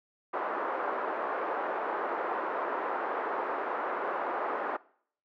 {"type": "band-pass noise", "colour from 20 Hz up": "white", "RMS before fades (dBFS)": -33, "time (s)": [0.33, 4.77], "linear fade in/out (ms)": 10, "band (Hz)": [350, 1300], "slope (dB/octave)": 24, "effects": ["noise-tail reverb RT60 0.6 s tail -22 dB re dry"]}